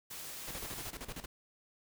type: noise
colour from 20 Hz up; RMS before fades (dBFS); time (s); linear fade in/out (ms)
white; -45; 0.1-0.91; 10
type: noise with tremolo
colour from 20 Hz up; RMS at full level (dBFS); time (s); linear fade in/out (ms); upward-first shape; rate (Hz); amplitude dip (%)
pink; -43; 0.47-1.26; 10; square; 13; 75
effects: none